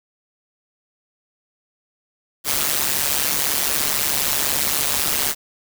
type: noise with amplitude modulation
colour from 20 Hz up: white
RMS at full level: -17 dBFS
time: 2.44-5.35 s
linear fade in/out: 50 ms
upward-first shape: sine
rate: 144 Hz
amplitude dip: 85%
effects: none